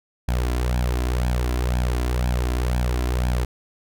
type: tone with flanger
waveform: sawtooth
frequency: 61.4 Hz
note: B1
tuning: 9 cents flat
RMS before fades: -22 dBFS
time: 0.28-3.45 s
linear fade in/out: 5 ms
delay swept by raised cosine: 1.2 to 3 ms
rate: 2 Hz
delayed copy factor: +0.65
effects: none